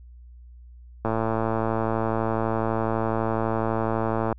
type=click train; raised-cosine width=1 ms; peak=-11 dBFS; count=368; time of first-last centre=1.05-4.327 s; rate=112 Hz; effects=added 60 Hz sine -43 dBFS peak until 4.38 s